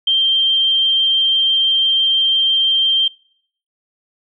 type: tone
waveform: sine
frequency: 3157 Hz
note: G7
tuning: 12 cents sharp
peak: -11 dBFS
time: 0.07-3.08 s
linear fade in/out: 5 ms
effects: noise-tail reverb RT60 0.6 s tail -23 dB re dry